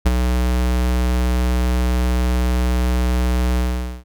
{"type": "tone with ADSR envelope", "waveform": "square", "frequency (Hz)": 61.74, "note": "B1", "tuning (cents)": 0, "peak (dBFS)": -10, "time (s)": [0.05, 4.04], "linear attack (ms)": 16, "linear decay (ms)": 26, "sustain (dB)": -6, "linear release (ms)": 460, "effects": []}